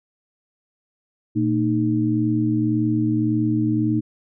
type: tone cluster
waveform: sine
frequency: 118.3 / 226.9 / 308.7 Hz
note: A#2 / A#3 / D#4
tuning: +26 / -47 / -14 cents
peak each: -23 / -23 / -20 dBFS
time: 1.35-4.01 s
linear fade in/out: 20 ms
effects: none